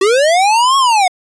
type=linear two-way sweep; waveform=square; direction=up then down; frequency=370 to 1110 to 709 Hz; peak=-9 dBFS; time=0.01-1.08 s; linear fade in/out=5 ms; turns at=0.77 s; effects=resampled to 22050 Hz